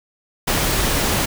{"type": "noise", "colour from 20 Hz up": "pink", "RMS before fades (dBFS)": -19, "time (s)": [0.47, 1.26], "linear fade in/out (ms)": 10, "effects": []}